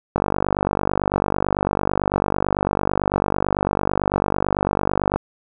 click train, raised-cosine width 1 ms, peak -4 dBFS, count 246, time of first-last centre 0.16-5.16 s, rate 49 Hz, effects none

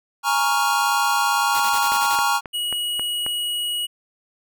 square chord, Bb minor seventh, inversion third, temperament equal, 830.6 / 932.3 / 1108.7 / 1396.9 Hz, Ab5 / Bb5 / Db6 / F6, 0 / 0 / 0 / 0 cents, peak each -24 dBFS, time 0.23-2.41 s, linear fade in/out 50 ms
white noise bursts, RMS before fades -30 dBFS, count 7, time 1.54-2.163 s, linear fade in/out 10 ms, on 65 ms, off 28 ms
click train, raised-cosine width 0.5 ms, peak -15 dBFS, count 6, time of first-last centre 1.92-3.264 s, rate 3.72 Hz
square tone, 2908 Hz, F#7, 31 cents flat, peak -23 dBFS, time 2.53-3.87 s, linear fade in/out 20 ms
effects none

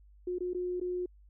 sine tone with dropouts, 359.7 Hz, F#4, 49 cents flat, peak -31 dBFS, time 0.27-1.06 s, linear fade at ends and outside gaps 5 ms, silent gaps 0.385-0.405 / 0.534-0.546 / 0.8-0.812 s, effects added 50 Hz sine -55 dBFS peak until 1.29 s

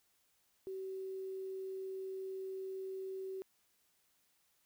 sine tone with quantisation, 381.2 Hz, G4, 48 cents flat, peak -40 dBFS, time 0.67-3.42 s, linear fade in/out 0 ms, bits 11, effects white hiss -75 dBFS RMS until 4.65 s

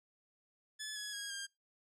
10% pulse tone with pitch steps, 1722 / 1681.7 / 1642.3 / 1603.9 Hz, A6 / G#6 / G#6 / G6, -38 / +21 / -20 / +39 cents, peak -31 dBFS, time 0.79-1.47 s, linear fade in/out 20 ms, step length 170 ms, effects noise-tail reverb RT60 0.2 s tail -25 dB re dry + low-pass 9000 Hz 12 dB/octave

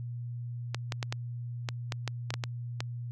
clicks, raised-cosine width 0.2 ms, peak -15 dBFS, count 11, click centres 0.746 / 0.922 / 1.028 / 1.125 / 1.688 / 1.922 / 2.077 / 2.305 / 2.34 / 2.438 / 2.805 s, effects added 120 Hz sine -35 dBFS peak until 3.11 s

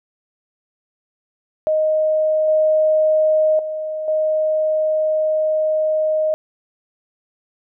sine tone with level steps, 622.3 Hz, D#5, in tune, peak -14 / -12 / -22 / -15 dBFS, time 1.67-6.34 s, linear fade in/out 0 ms, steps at 2.48 / 3.59 / 4.08 s, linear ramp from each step 2 ms, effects none

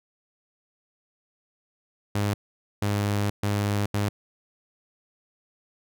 sawtooth tone bursts at uneven times, 102.4 Hz, G#2, 24 cents flat, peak -19 dBFS, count 4, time 2.15-2.34 / 2.82-3.3 / 3.43-3.86 / 3.94-4.09 s, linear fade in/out 5 ms, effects none

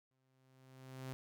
sawtooth tone with exponential growth, 130.81 Hz, C3, in tune, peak -38 dBFS, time 0.11-1.13 s, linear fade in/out 0 ms, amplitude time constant 220 ms, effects none

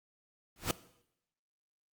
pink noise with exponential growth, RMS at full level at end -27 dBFS, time 0.56-0.71 s, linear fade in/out 1 ms, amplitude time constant 31 ms, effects noise-tail reverb RT60 0.8 s tail -18 dB re dry + Opus 48 kbps

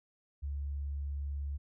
sine tone, 70.9 Hz, C#2, 40 cents sharp, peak -34 dBFS, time 0.42-1.58 s, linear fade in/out 20 ms, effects none

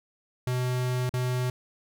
square tone with dropouts, 125.8 Hz, B2, 32 cents sharp, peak -26 dBFS, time 0.47-1.5 s, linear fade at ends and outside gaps 2 ms, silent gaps 1.094-1.138 s, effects none

